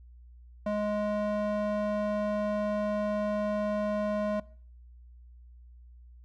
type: tone with band-pass filter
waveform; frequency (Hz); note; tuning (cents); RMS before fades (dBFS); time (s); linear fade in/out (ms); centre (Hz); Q
square; 209; G#3; +11; -30; 0.66-4.4; 5; 580; 1.4
effects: noise-tail reverb RT60 0.5 s tail -22 dB re dry + added 60 Hz sine -49 dBFS peak until 6.24 s